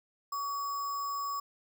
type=tone with sample-and-hold; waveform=sine; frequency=1133 Hz; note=C#6; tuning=37 cents sharp; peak=-32 dBFS; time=0.32-1.4 s; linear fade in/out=5 ms; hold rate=6300 Hz; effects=none